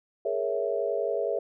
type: chord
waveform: sine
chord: A# half-diminished seventh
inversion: third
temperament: equal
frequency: 415.3 / 466.2 / 554.4 / 659.3 Hz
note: G#4 / A#4 / C#5 / E5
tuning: 0 / 0 / 0 / 0 cents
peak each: -31 dBFS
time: 0.25-1.39 s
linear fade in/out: 5 ms
effects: none